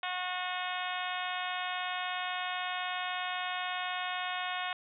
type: harmonic tone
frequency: 363.8 Hz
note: F#4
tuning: 29 cents flat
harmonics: 2 / 3 / 4 / 5 / 6 / 7 / 8 / 9 / 10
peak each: -38 / -40 / -41 / -42 / -43 / -43 / -44 / -45 / -45 dBFS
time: 0.03-4.73 s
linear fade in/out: 2 ms
effects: none